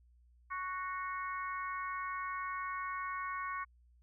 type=harmonic tone with a mistuned harmonic; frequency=370 Hz; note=F#4; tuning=in tune; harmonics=3 / 4 / 5 / 6; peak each=-38 / -45 / -46 / -47 dBFS; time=0.5-3.65 s; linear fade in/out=20 ms; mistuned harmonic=6; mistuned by=-20 cents; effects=added 60 Hz sine -62 dBFS peak until 4.02 s